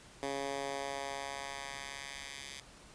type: tone with high-pass filter sweep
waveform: 10% pulse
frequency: 138.59 Hz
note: C#3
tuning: in tune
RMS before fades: -41 dBFS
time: 0.23-2.6 s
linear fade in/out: 0 ms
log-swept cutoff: 310 to 2800 Hz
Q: 0.9
effects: pink hiss -56 dBFS RMS until 2.94 s + resampled to 22050 Hz